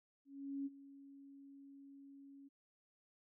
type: tone with ADSR envelope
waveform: sine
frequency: 277.2 Hz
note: C#4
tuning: in tune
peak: -38 dBFS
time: 0.25-2.49 s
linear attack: 410 ms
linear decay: 29 ms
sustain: -17 dB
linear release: 19 ms
effects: none